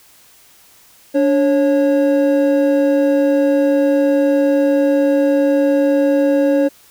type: tone pair together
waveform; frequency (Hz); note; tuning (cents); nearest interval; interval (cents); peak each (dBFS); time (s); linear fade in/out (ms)
triangle; 289.1 / 548.6; D4 / C#5; -27 / -18; major seventh; 1109; -12; 1.14-6.69; 20
effects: white hiss -48 dBFS RMS until 6.9 s